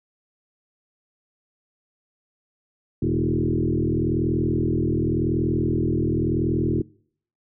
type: tone with frequency modulation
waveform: sine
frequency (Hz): 228.1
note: A#3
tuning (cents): -37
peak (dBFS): -19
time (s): 3.02-6.82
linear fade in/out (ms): 5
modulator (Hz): 40.9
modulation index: 3.7
effects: noise-tail reverb RT60 0.6 s tail -24 dB re dry